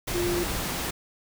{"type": "tone in noise", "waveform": "sine", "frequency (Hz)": 349.9, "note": "F4", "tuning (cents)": 3, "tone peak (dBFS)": -25, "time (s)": [0.14, 0.44], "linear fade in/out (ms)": 10, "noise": "pink", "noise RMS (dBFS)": -30, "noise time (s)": [0.07, 0.91], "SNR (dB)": 2, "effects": []}